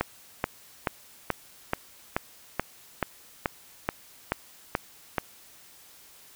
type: click train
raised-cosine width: 0.5 ms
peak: -9 dBFS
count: 13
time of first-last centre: 0.01-5.182 s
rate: 2.32 Hz
effects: white hiss -53 dBFS RMS until 6.35 s